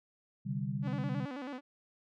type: chord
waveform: sine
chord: C suspended second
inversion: none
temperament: just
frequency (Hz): 130.81 / 147.16 / 196.22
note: C3 / D3 / G3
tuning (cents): 0 / +4 / +2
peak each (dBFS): -37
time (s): 0.45-1.26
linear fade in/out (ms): 20
type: tone with vibrato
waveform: sawtooth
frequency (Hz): 269.3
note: C#4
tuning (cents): -50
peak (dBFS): -35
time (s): 0.82-1.61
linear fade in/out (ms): 50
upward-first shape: square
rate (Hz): 9.2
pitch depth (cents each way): 110
effects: low-pass 3000 Hz 12 dB/octave